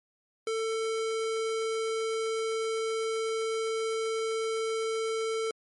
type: tone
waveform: square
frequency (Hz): 446.1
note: A4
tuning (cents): +24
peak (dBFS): -29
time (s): 0.47-5.51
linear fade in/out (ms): 2
effects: MP3 48 kbps